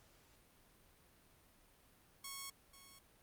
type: tone with echo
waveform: 5% pulse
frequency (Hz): 1100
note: C#6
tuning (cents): -14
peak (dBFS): -34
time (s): 2.24-2.5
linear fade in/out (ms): 5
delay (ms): 490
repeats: 1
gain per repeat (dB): -13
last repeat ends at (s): 2.99
effects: pink hiss -68 dBFS RMS until 3.22 s + Opus 48 kbps

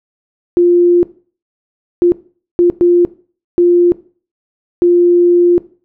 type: tone bursts at uneven times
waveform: sine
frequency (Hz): 350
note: F4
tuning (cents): +4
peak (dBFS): -5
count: 6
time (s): 0.57-1.03 / 2.02-2.12 / 2.59-2.7 / 2.81-3.05 / 3.58-3.92 / 4.82-5.58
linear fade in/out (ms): 0
effects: noise-tail reverb RT60 0.4 s tail -18 dB re dry

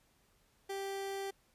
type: tone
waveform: 30% pulse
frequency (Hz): 392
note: G4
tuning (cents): 0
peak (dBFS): -35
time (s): 0.69-1.31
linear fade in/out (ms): 10
effects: pink hiss -71 dBFS RMS until 1.54 s + resampled to 32000 Hz

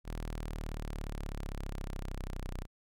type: exponential sweep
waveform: sawtooth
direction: down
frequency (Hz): 40.58 to 30.63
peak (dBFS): -33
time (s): 0.04-2.67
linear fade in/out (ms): 50
effects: none

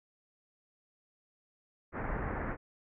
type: low-pass noise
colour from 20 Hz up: pink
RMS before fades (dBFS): -36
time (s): 1.92-2.57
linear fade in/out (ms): 50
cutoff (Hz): 2000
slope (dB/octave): 48
effects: none

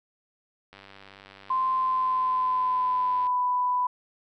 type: click train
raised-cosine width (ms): 0.3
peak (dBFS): -31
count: 250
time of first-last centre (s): 0.73-3.268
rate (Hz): 98.1
type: tone with pitch glide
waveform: sine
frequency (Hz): 1039 to 993.8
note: C6 to B5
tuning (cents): -12 to +11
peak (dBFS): -22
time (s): 1.5-3.87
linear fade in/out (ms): 5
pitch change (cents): -77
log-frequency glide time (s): 1.71-3.41
effects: none

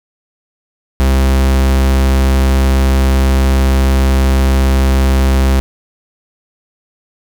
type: tone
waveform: 45% pulse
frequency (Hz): 66.3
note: C2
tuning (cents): +23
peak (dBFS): -8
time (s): 1-5.6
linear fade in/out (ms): 0
effects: none

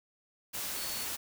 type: tone in noise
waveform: sine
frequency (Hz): 4428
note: C#8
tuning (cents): -3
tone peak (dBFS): -43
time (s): 0.76-1.06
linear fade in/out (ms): 20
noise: white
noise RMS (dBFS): -37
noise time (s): 0.53-1.17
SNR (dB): -9
effects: none

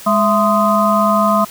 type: harmonic tone with a mistuned harmonic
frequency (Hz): 207.7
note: G#3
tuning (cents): 0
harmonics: 1 / 3 / 5 / 6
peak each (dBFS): -16 / -16 / -16 / -16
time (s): 0.06-1.45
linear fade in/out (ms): 10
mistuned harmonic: 3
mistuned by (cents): +110
effects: white hiss -35 dBFS RMS until 1.5 s

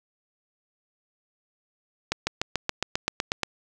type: accelerating click train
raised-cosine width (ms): 0.2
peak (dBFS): -7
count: 11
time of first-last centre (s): 2.12-3.433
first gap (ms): 150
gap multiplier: 0.97
effects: none

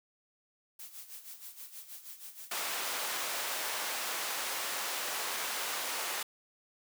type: noise with tremolo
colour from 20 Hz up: blue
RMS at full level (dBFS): -45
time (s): 0.79-3.7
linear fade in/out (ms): 5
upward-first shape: sine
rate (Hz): 6.3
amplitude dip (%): 70
type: high-pass noise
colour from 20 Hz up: pink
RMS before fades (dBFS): -36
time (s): 2.51-6.23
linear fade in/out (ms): 5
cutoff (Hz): 740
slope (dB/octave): 12
effects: none

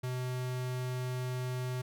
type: tone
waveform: square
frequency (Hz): 126.6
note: B2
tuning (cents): +43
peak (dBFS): -34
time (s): 0.03-1.82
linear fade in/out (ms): 10
effects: none

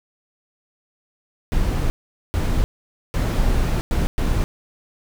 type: noise bursts at uneven times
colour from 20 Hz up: brown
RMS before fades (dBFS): -19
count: 5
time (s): 1.52-1.9 / 2.34-2.64 / 3.14-3.81 / 3.91-4.07 / 4.18-4.44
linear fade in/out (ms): 0
effects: none

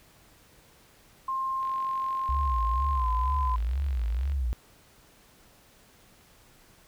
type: tone with pitch glide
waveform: sine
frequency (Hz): 1059 to 1018.2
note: C6 to C6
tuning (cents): +21 to -47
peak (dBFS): -27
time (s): 1.28-3.56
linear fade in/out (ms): 5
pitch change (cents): -68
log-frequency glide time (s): 2.93-3.09
type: click train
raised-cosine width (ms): 0.3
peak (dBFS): -32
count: 125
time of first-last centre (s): 1.63-4.32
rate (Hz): 46.1
type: tone with vibrato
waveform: sine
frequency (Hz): 63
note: B1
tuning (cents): +35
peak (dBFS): -25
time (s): 2.29-4.53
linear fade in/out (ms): 0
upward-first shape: sine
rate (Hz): 2.1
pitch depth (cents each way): 200
effects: pink hiss -58 dBFS RMS until 6.87 s

